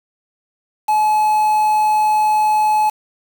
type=tone with quantisation; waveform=triangle; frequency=855 Hz; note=A5; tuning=50 cents flat; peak=-10 dBFS; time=0.88-2.9 s; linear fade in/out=10 ms; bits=5; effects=none